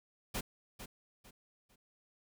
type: noise with echo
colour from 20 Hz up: pink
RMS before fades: -37 dBFS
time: 0.34-0.41 s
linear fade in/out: 10 ms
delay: 450 ms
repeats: 3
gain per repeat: -10 dB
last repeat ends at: 1.76 s
effects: none